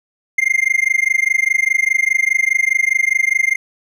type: tone with amplitude modulation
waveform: triangle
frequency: 2107 Hz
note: C7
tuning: 12 cents sharp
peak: -7 dBFS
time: 0.38-3.56 s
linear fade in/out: 5 ms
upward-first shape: sine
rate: 24.9 Hz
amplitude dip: 100%
effects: none